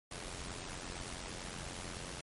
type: noise with amplitude modulation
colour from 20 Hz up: pink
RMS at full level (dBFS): -41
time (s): 0.11-2.21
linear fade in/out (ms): 5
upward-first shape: sine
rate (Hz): 88.9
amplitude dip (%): 70
effects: MP3 48 kbps